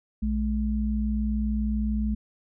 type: tone pair together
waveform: sine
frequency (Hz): 59.89 / 213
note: A#1 / G#3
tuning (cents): +47 / +44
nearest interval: octave + minor seventh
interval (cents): 2197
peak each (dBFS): -26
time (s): 0.22-2.15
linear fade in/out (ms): 10
effects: none